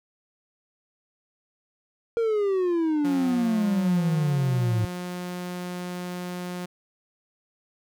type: exponential sweep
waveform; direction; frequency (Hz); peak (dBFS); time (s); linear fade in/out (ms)
triangle; down; 469.1 to 107.6; -19; 2.17-4.85; 0
type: tone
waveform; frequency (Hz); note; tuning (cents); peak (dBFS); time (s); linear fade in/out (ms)
sawtooth; 178.8; F3; +41; -27; 3.04-6.66; 10
effects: none